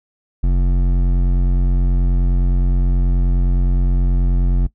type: tone with hard clipping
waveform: triangle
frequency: 44.77 Hz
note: F1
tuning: 44 cents sharp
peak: -14 dBFS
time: 0.43-4.67 s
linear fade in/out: 10 ms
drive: 15 dB
effects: noise-tail reverb RT60 0.1 s tail -19 dB re dry